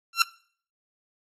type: tone with exponential growth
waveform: 15% pulse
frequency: 1361 Hz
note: F6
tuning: 45 cents flat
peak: -6 dBFS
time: 0.13-0.22 s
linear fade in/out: 2 ms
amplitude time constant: 19 ms
effects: noise-tail reverb RT60 0.5 s tail -21 dB re dry + AAC 32 kbps